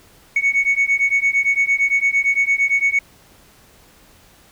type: beating tone pair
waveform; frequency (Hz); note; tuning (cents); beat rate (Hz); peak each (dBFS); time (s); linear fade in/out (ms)
sine; 2217 / 2225.8; C#7 / C#7; 0 / +6; 8.8; -16; 0.36-2.99; 5
effects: tanh soft clip ceiling -10 dBFS + pink hiss -50 dBFS RMS until 4.51 s